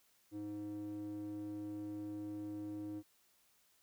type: tone with band-pass filter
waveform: square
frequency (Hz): 103.83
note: G#2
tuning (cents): 0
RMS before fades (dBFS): -44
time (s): 0.31-3.03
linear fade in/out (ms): 50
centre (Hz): 320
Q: 3.9
effects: white hiss -72 dBFS RMS until 3.82 s